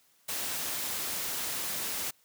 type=noise; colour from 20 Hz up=white; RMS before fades=-34 dBFS; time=0.28-2.11 s; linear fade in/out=10 ms; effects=white hiss -66 dBFS RMS until 2.24 s + high-pass 80 Hz 12 dB/octave